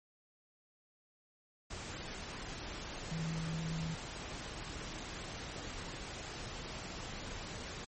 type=tone in noise; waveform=sine; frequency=162 Hz; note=E3; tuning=30 cents flat; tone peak=-36 dBFS; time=3.11-3.95 s; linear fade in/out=10 ms; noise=pink; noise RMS=-44 dBFS; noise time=1.7-7.85 s; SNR=+5 dB; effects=MP3 32 kbps